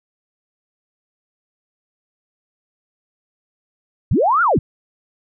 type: linear two-way sweep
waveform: sine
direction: up then down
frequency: 58.9 to 1459 to 58.9 Hz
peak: -12 dBFS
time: 4.11-4.59 s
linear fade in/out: 5 ms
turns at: 4.42 s
effects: none